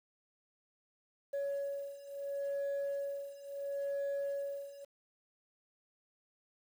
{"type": "beating tone pair", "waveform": "sine", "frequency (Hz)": [560, 560.73], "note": ["C#5", "C#5"], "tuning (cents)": [18, 20], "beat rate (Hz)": 0.73, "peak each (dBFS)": [-38, -36], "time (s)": [1.33, 4.85], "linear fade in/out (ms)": 10, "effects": ["tanh soft clip ceiling -32 dBFS", "10-bit"]}